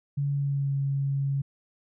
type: tone with pitch glide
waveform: sine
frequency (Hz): 141.6 to 138.45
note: C#3 to C#3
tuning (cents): +37 to -2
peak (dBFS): -24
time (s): 0.17-1.42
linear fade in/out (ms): 10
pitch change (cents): -39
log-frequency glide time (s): 0.31-0.75
effects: none